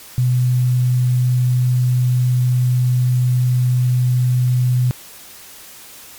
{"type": "tone with quantisation", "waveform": "sine", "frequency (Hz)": 125.2, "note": "B2", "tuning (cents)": 24, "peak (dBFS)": -12, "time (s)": [0.18, 4.91], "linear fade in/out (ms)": 0, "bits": 7, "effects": ["white hiss -39 dBFS RMS until 6.18 s", "MP3 96 kbps"]}